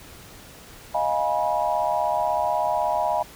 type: chord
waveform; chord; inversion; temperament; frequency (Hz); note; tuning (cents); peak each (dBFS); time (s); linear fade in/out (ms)
sine; F half-diminished seventh; third; equal with one note detuned; 622.3 / 698.5 / 830.6 / 970.2; Eb5 / F5 / Ab5 / Cb6; 0 / 0 / 0 / -31; -26; 0.94-3.23; 10
effects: pink hiss -45 dBFS RMS until 3.35 s